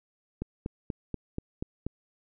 click train, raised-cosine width 3 ms, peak -19 dBFS, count 7, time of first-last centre 0.42-1.866 s, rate 4.15 Hz, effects none

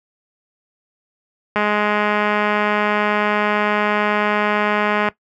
click train, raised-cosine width 0.5 ms, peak -4 dBFS, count 738, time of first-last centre 1.56-5.086 s, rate 209 Hz, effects noise-tail reverb RT60 0.1 s tail -17 dB re dry + high-pass 80 Hz 12 dB/octave

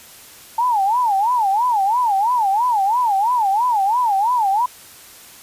sine tone with vibrato, 880 Hz, A5, in tune, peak -14 dBFS, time 0.58-4.66 s, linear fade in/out 5 ms, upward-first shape sine, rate 3 Hz, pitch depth 230 cents each way, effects white hiss -42 dBFS RMS until 5.42 s + resampled to 32000 Hz

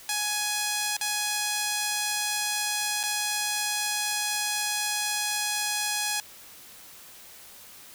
5% pulse tone with dropouts, 836 Hz, G#5, 11 cents sharp, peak -14 dBFS, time 0.09-6.2 s, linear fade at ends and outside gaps 1 ms, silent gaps 0.967-1.011 / 3.031-3.036 s, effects white hiss -48 dBFS RMS until 7.94 s

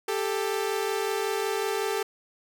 sawtooth tone pair together, 394.6 / 440 Hz, G4 / A4, +11 / 0 cents, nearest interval major second, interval 189 cents, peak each -25 dBFS, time 0.08-2.03 s, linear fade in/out 5 ms, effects none

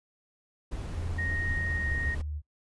brown noise, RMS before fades -36 dBFS, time 0.71-2.22 s, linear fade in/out 10 ms
sine tone with pitch glide, 85.2 to 74.6 Hz, F2 to D2, -42 to +28 cents, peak -32 dBFS, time 0.92-2.42 s, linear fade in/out 50 ms, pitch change -230 cents, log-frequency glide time 1.65-1.85 s
sine tone, 1864.7 Hz, A#6, in tune, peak -31 dBFS, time 1.18-2.15 s, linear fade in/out 10 ms
effects noise-tail reverb RT60 0.1 s tail -22 dB re dry + resampled to 24000 Hz

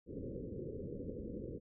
white low-pass noise, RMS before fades -44 dBFS, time 0.06-1.6 s, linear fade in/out 50 ms, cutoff 520 Hz, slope 96 dB/octave, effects none

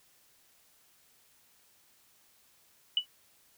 sine tone with exponential decay, 2960 Hz, F#7, in tune, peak -20 dBFS, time 2.97-3.06 s, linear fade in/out 2 ms, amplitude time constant 18 ms, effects white hiss -65 dBFS RMS until 3.57 s

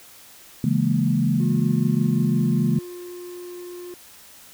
sine chord, A# half-diminished seventh, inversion first, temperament equal, 138.59 / 164.81 / 207.7 / 233.1 Hz, C#3 / E3 / G#3 / A#3, 0 / 0 / 0 / 0 cents, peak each -23 dBFS, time 0.64-2.79 s, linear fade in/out 2 ms
triangle tone with pitch glide, 360 to 354.8 Hz, F#4 to F4, -47 to +27 cents, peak -32 dBFS, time 1.4-3.94 s, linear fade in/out 0 ms, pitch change -26 cents, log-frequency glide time 1.93-2.53 s
effects white hiss -47 dBFS RMS until 4.53 s

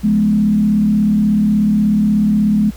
sine tone with frequency modulation, 209.7 Hz, G#3, 17 cents sharp, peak -10 dBFS, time 0.03-2.71 s, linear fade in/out 20 ms, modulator 36.5 Hz, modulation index 0.65, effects added 60 Hz sine -32 dBFS peak until 2.76 s + pink hiss -42 dBFS RMS until 2.76 s

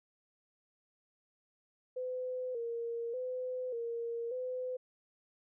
sine tone with vibrato, 486.1 Hz, B4, 28 cents flat, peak -35 dBFS, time 1.96-4.77 s, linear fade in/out 10 ms, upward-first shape square, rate 0.85 Hz, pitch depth 72 cents each way, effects none

